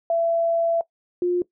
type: tone pair in turn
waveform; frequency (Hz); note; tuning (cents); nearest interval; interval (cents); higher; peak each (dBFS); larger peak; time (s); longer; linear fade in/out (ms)
sine; 670 / 354.9; E5 / F4; +28 / +28; major seventh; 1100; first; -18; neither; 0.1-0.81 / 1.22-1.42; first; 2
effects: noise-tail reverb RT60 0.1 s tail -19 dB re dry